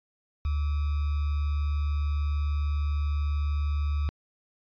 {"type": "tone with sample-and-hold", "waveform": "sine", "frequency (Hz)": 73.42, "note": "D2", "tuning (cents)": 0, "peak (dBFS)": -24, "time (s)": [0.45, 4.09], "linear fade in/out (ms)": 0, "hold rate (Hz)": 1225, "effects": ["resampled to 11025 Hz"]}